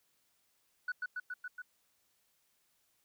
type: tone with echo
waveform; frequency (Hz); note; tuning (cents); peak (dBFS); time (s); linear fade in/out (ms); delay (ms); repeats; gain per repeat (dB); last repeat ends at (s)
sine; 1480; F#6; 0; -31; 0.88-0.92; 5; 140; 5; -2; 1.62
effects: tanh soft clip ceiling -31 dBFS + white hiss -75 dBFS RMS until 3.04 s